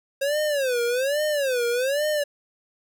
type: tone with vibrato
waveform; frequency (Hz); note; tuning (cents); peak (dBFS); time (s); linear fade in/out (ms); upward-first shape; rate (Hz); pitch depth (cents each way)
square; 537; C5; +45; -22; 0.21-2.24; 10; sine; 1.2; 220
effects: none